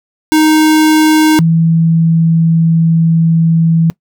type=tone pair in turn; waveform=square / sine; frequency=311.1 / 164.23 Hz; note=D#4 / E3; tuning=0 / -6 cents; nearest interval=major seventh; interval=1106 cents; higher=first; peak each=-6 dBFS; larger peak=neither; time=0.32-1.39 / 1.39-3.9 s; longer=second; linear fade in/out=0 ms; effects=noise-tail reverb RT60 0.1 s tail -22 dB re dry